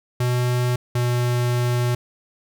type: tone pair in turn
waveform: square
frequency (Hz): 123.5 / 122.15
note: B2 / B2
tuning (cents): 0 / -19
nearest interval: unison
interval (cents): 19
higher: first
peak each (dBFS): -19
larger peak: neither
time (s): 0.2-0.76 / 0.95-1.95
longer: second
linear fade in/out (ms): 5
effects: none